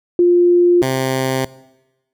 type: tone pair in turn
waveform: sine / 10% pulse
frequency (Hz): 351 / 131.48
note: F4 / C3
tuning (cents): +9 / +9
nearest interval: octave + perfect fourth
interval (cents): 1700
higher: first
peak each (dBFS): -8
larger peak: neither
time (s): 0.19-0.82 / 0.82-1.45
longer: neither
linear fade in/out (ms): 2
effects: noise-tail reverb RT60 1.0 s tail -20 dB re dry